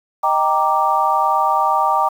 sine chord, Eb major seventh, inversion none, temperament equal, 622.3 / 784 / 932.3 / 1174.7 Hz, Eb5 / G5 / Bb5 / D6, 0 / 0 / 0 / 0 cents, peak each -24 / -18 / -18 / -18 dBFS, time 0.23-2.09 s, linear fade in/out 10 ms, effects 7-bit

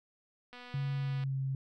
click train, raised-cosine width 0.3 ms, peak -34 dBFS, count 175, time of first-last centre 0.53-1.237 s, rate 246 Hz
sine tone with pitch glide, 138.59 to 134.26 Hz, C#3 to C3, 0 to +45 cents, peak -31 dBFS, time 0.74-1.55 s, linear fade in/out 2 ms, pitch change -55 cents, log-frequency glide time 0.95-1.36 s
effects none

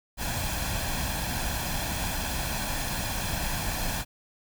pink noise with comb filter, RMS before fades -30 dBFS, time 0.17-4.05 s, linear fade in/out 50 ms, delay 1.2 ms, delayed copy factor +0.6, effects none

